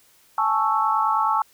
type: chord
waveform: sine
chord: A major seventh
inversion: third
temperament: equal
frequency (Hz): 830.6 / 880 / 1108.7 / 1318.5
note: G#5 / A5 / C#6 / E6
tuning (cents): 0 / 0 / 0 / 0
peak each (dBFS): -27 / -22 / -23 / -24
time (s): 0.38-1.42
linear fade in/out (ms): 2
effects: white hiss -57 dBFS RMS until 1.53 s